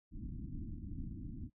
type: low-pass noise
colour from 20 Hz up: pink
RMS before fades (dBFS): -44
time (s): 0.11-1.5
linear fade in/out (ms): 50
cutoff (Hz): 320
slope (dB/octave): 96
effects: noise-tail reverb RT60 0.1 s tail -20 dB re dry